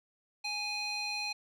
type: tone with band-pass filter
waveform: square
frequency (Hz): 830.6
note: G#5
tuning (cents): 0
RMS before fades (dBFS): -36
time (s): 0.44-1.33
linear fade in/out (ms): 10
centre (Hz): 3400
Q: 5.9
effects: none